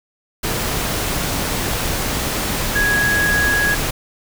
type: tone in noise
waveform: sine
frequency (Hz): 1661.2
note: G#6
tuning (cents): 0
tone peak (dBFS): -15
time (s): 2.75-3.75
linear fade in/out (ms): 10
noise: pink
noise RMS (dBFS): -21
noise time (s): 0.43-3.91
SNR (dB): +3
effects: none